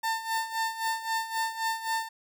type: tone with tremolo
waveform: 30% pulse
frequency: 898 Hz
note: A5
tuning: 35 cents sharp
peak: -23 dBFS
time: 0.03-2.09 s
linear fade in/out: 10 ms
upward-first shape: sine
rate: 3.8 Hz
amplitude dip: 75%
effects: none